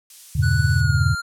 violet noise, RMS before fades -35 dBFS, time 0.1-0.81 s, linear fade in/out 2 ms
sine chord, E diminished seventh, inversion none, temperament just, 82.41 / 98.89 / 118.67 / 142.4 Hz, E2 / G2 / Bb2 / Db3, 0 / +16 / +31 / +47 cents, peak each -21 dBFS, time 0.35-1.15 s, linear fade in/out 10 ms
square tone with pitch glide, 1478 to 1395 Hz, F#6 to F6, -2 to -2 cents, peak -25 dBFS, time 0.42-1.22 s, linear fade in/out 20 ms, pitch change -100 cents, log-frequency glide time 0.74-1.04 s
effects low-pass 9000 Hz 12 dB/octave

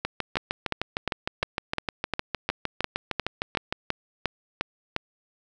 two click trains, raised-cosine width 0.3 ms, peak -9 / -10 dBFS, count 14 / 25, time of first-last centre 0.37-4.964 / 0.05-3.725 s, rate 2.83 / 6.53 Hz, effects none

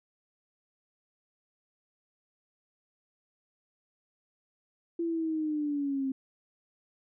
sine linear sweep, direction down, 339.3 to 263.9 Hz, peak -28 dBFS, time 4.99-6.12 s, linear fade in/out 5 ms, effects none

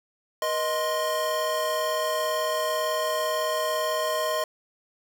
square tone cluster, 481.7 / 623 / 1051 Hz, B4 / D#5 / C6, -43 / +2 / +7 cents, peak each -35 / -27 / -30 dBFS, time 0.42-4.44 s, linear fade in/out 2 ms, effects none

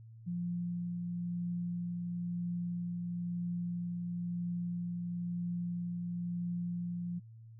sine tone with tremolo, 174.61 Hz, F3, in tune, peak -33 dBFS, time 0.26-7.2 s, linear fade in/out 20 ms, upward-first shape triangle, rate 1 Hz, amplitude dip 25%, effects added 113 Hz sine -50 dBFS peak until 7.59 s

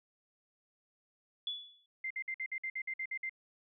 sine tone with exponential decay, 3427 Hz, A7, 46 cents flat, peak -32 dBFS, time 1.47-1.86 s, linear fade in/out 2 ms, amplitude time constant 84 ms
sine tone bursts, 2088 Hz, C7, 4 cents flat, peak -35 dBFS, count 11, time 2.04-3.295 s, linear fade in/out 5 ms, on 65 ms, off 54 ms
effects none

